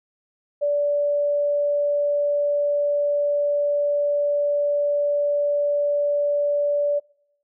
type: tone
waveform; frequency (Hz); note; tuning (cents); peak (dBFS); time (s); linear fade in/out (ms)
sine; 580; D5; -22; -18; 0.61-7; 20
effects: noise-tail reverb RT60 0.7 s tail -22 dB re dry